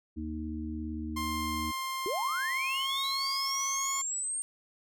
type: harmonic tone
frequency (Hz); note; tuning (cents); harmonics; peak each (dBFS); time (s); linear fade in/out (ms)
77.78; D#2; 0; 1 / 3 / 4; -38 / -38 / -38; 0.16-1.72; 20
type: tone with pitch glide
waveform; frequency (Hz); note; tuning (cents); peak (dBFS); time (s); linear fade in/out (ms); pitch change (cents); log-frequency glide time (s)
sawtooth; 1056 to 1087.6; C6 to C#6; +16 to -33; -29; 1.16-4.02; 10; +51; 2.54-2.97
type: linear sweep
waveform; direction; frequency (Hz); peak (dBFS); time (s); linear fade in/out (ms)
sine; up; 341.6 to 8730; -31; 2.06-4.42; 0
effects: none